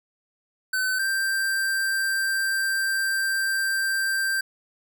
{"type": "tone pair in turn", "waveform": "square", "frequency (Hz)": [1522, 1572.9], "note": ["F#6", "G6"], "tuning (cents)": [48, 5], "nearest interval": "minor second", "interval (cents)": 57, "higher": "second", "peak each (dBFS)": -23, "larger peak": "neither", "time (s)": [[0.73, 0.99], [0.99, 4.41]], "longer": "second", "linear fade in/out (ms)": 5, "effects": []}